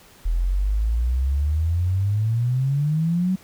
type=exponential sweep; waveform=sine; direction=up; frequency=40.35 to 190.5 Hz; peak=-18 dBFS; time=0.25-3.36 s; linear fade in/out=10 ms; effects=pink hiss -50 dBFS RMS until 3.43 s